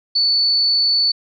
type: tone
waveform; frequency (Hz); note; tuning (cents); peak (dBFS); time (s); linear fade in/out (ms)
sine; 4472; C#8; +14; -13; 0.15-1.12; 10
effects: none